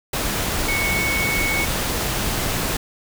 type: tone in noise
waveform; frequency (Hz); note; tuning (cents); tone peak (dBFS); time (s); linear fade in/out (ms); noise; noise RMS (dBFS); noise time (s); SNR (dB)
sine; 2215; C#7; -2; -21; 0.68-1.65; 5; pink; -23; 0.13-2.77; -1
effects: none